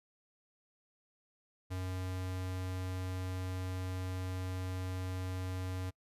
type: tone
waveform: square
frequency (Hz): 92.5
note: F#2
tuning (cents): 0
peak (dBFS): -37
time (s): 1.7-5.91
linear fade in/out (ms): 20
effects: noise-tail reverb RT60 0.1 s tail -24 dB re dry + resampled to 32000 Hz